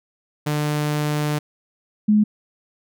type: tone pair in turn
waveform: sawtooth / sine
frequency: 149.3 / 211.1 Hz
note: D3 / G#3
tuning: +29 / +29 cents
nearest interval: tritone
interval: 600 cents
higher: second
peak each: -16 / -12 dBFS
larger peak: second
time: 0.46-1.39 / 2.08-2.24 s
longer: first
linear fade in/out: 10 ms
effects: none